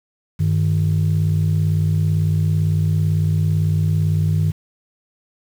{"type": "tone pair together", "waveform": "sine", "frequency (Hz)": [97.66, 155.56], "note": ["G2", "D#3"], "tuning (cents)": [-6, 0], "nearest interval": "minor sixth", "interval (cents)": 806, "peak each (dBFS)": -16, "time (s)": [0.39, 4.52], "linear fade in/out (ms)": 20, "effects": ["tanh soft clip ceiling -10 dBFS", "7-bit"]}